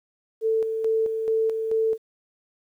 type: tone with tremolo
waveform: sine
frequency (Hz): 444.6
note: A4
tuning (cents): +18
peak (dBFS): -19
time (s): 0.41-1.98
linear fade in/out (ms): 50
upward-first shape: square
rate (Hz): 2.3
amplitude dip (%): 45
effects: 10-bit